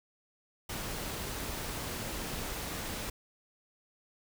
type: noise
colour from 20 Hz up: pink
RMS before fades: -38 dBFS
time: 0.69-3.1 s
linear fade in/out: 5 ms
effects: none